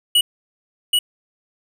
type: tone with echo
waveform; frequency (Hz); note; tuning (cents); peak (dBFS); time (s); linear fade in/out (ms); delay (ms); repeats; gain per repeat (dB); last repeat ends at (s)
square; 2927; F#7; -19; -12; 0.15-0.21; 5; 780; 1; -2; 0.99
effects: none